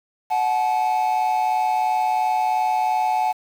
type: tone pair together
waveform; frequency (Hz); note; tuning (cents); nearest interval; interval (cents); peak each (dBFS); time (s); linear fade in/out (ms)
triangle; 739 / 861.9; F#5 / A5; -2 / -36; minor third; 266; -18; 0.3-3.33; 20
effects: tanh soft clip ceiling -11 dBFS + 7-bit